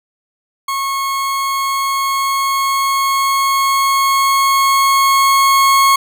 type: tone with level ramp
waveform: 40% pulse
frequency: 1093 Hz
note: C#6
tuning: 25 cents flat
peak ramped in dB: -16 to -7 dBFS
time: 0.68-5.96 s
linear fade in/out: 5 ms
effects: none